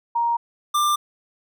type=tone pair in turn; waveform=sine / square; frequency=938 / 1188.4 Hz; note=A#5 / D6; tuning=+11 / +20 cents; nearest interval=major third; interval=409 cents; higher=second; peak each=-18 / -18 dBFS; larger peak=neither; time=0.15-0.37 / 0.74-0.96 s; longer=neither; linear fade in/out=10 ms; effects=none